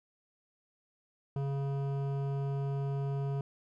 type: tone with hard clipping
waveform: sine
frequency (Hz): 138.7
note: C#3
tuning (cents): +1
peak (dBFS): -33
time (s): 1.36-3.41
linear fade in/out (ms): 2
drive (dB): 13
effects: none